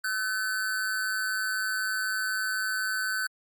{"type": "tone with amplitude modulation", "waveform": "square", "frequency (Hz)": 1516, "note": "F#6", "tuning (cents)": 42, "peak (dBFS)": -25, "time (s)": [0.04, 3.27], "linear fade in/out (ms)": 5, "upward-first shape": "sine", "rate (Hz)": 204, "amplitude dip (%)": 65, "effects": ["Opus 48 kbps"]}